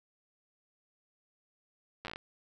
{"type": "slowing click train", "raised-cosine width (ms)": 0.3, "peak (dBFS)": -24, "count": 8, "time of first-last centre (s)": [2.05, 2.159], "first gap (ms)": 9, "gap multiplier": 1.18, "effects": []}